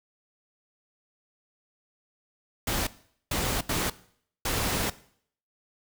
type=noise bursts at uneven times; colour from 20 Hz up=pink; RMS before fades=-28 dBFS; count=4; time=2.67-2.87 / 3.31-3.61 / 3.69-3.9 / 4.45-4.9 s; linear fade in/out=5 ms; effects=noise-tail reverb RT60 0.6 s tail -18 dB re dry